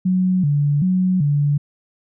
sine tone with vibrato, 163.5 Hz, E3, 14 cents flat, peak -14 dBFS, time 0.05-1.58 s, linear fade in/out 10 ms, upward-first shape square, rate 1.3 Hz, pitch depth 210 cents each way, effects none

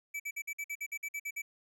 square tone bursts, 2306 Hz, D7, 32 cents flat, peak -36 dBFS, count 12, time 0.14-1.42 s, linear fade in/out 10 ms, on 59 ms, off 52 ms, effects none

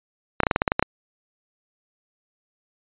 clicks, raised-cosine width 0.5 ms, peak -3 dBFS, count 10, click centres 0.403 / 0.434 / 0.468 / 0.512 / 0.561 / 0.619 / 0.678 / 0.719 / 0.795 / 0.826 s, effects resampled to 8000 Hz

